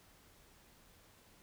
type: silence
effects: pink hiss -64 dBFS RMS until 1.42 s